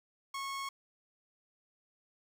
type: tone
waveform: sawtooth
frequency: 1096 Hz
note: C#6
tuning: 20 cents flat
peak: -33 dBFS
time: 0.34-0.69 s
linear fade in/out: 5 ms
effects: low-pass 10000 Hz 12 dB/octave + 10-bit